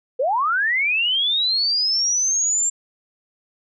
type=linear sweep; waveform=sine; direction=up; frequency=469.2 to 7420 Hz; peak=-17 dBFS; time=0.19-2.7 s; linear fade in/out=10 ms; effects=none